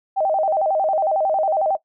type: tone with vibrato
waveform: sine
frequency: 698.5 Hz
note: F5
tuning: in tune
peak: -16 dBFS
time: 0.16-1.77 s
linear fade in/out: 20 ms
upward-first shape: square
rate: 11 Hz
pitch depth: 190 cents each way
effects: noise-tail reverb RT60 0.1 s tail -20 dB re dry